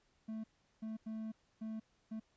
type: tone bursts at uneven times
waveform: triangle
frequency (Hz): 220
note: A3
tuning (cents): 0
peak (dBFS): -38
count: 5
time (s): 0.28-0.44 / 0.82-0.97 / 1.06-1.32 / 1.61-1.8 / 2.11-2.2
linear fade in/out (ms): 10
effects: pink hiss -75 dBFS RMS until 2.36 s + resampled to 16000 Hz